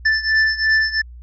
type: beating tone pair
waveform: square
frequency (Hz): 1760 / 1762.9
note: A6 / A6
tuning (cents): 0 / +3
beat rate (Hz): 2.9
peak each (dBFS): -17 / -20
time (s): 0.05-1.02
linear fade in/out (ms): 10
effects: added 60 Hz sine -35 dBFS peak until 1.22 s + resampled to 16000 Hz